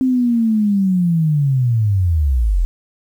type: linear sweep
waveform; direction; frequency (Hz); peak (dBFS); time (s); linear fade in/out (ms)
sine; down; 262.8 to 38.68; -12; 0.01-2.65; 0
effects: 8-bit